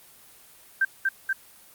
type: tone with echo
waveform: sine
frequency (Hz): 1568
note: G6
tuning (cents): 0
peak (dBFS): -18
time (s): 0.81-0.85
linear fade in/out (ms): 5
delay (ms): 240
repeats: 2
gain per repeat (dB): -2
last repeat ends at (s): 1.33
effects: white hiss -52 dBFS RMS until 1.74 s + Opus 24 kbps